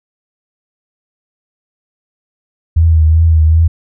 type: tone with vibrato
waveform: sine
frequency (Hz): 80.4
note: E2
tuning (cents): -43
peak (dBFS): -5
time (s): 2.76-3.68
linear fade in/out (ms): 10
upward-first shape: triangle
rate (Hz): 2.6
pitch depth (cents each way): 52
effects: none